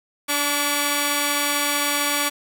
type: tone pair together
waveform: 5% pulse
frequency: 289.6 / 1142.8 Hz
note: D4 / D6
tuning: -24 / -48 cents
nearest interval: 2 octaves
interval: 2376 cents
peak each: -11 dBFS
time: 0.28-2.3 s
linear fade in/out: 20 ms
effects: none